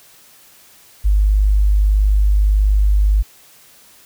sine tone, 50.8 Hz, G#1, 38 cents flat, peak -10 dBFS, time 1.04-3.23 s, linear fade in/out 20 ms, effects white hiss -47 dBFS RMS until 4.05 s

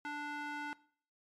square tone with band-pass filter, 293.7 Hz, D4, in tune, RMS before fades -41 dBFS, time 0.05-0.73 s, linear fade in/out 0 ms, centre 1400 Hz, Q 1.4, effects noise-tail reverb RT60 0.5 s tail -20 dB re dry + MP3 64 kbps

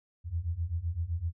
sine beating tone pair, 80.3 / 88.1 Hz, E2 / F2, -45 / +16 cents, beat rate 7.8 Hz, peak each -34 / -32 dBFS, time 0.24-1.33 s, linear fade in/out 50 ms, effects none

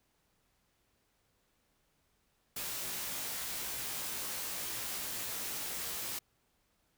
white noise with comb filter, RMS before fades -39 dBFS, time 2.56-6.19 s, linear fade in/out 5 ms, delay 17 ms, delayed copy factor +0.7, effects pink hiss -75 dBFS RMS until 6.97 s

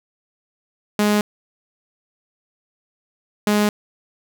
sawtooth tone pair in turn, 208.5 / 208.5 Hz, G#3 / G#3, +7 / +7 cents, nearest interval unison, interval 0 cents, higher neither, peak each -11 dBFS, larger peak neither, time 0.99-1.21 / 3.47-3.69 s, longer neither, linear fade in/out 2 ms, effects 8-bit

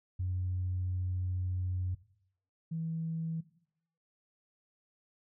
sine tone pair in turn, 91.4 / 162.86 Hz, F#2 / E3, -21 / -21 cents, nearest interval minor seventh, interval 1000 cents, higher second, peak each -30 / -33 dBFS, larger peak first, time 0.19-1.95 / 2.71-3.41 s, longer first, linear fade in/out 10 ms, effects noise-tail reverb RT60 0.7 s tail -17 dB re dry + tanh soft clip ceiling -26 dBFS

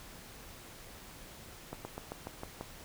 slowing click train, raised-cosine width 1 ms, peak -25 dBFS, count 7, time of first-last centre 1.73-2.61 s, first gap 120 ms, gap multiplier 1.08, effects pink hiss -51 dBFS RMS until 2.84 s

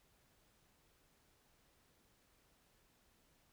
silence, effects pink hiss -73 dBFS RMS until 3.52 s

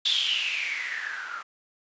violet noise with low-pass filter sweep, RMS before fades -29 dBFS, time 0.05-1.43 s, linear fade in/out 10 ms, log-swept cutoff 3600 to 1300 Hz, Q 9.9, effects resampled to 16000 Hz

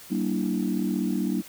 sine chord, E half-diminished seventh, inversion first, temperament equal with one note detuned, 191.41 / 233.1 / 293.7 / 329.6 Hz, G3 / Bb3 / D4 / E4, -41 / 0 / 0 / 0 cents, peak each -27 / -28 / -29 / -31 dBFS, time 0.1-1.42 s, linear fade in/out 20 ms, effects tanh soft clip ceiling -15 dBFS + white hiss -46 dBFS RMS until 1.48 s

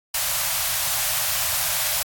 white band-stop noise, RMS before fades -23 dBFS, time 0.14-2.03 s, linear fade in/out 5 ms, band 160 to 560 Hz, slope 96 dB/octave, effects AAC 64 kbps

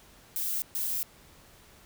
violet noise bursts at uneven times, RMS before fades -31 dBFS, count 2, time 0.36-0.62 / 0.75-1.03 s, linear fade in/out 0 ms, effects pink hiss -56 dBFS RMS until 1.85 s

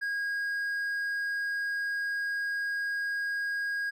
triangle tone with hard clipping, 1636 Hz, G#6, 26 cents flat, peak -30 dBFS, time 0.01-3.91 s, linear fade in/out 20 ms, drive 6 dB, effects none

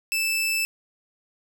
sawtooth tone, 2637 Hz, E7, in tune, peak -19 dBFS, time 0.12-0.65 s, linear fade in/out 0 ms, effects none

